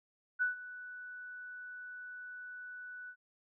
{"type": "tone with ADSR envelope", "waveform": "sine", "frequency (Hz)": 1485, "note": "F#6", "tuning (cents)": 6, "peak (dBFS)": -27, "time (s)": [0.39, 3.16], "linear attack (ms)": 29, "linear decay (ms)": 130, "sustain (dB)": -17, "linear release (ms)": 71, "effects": []}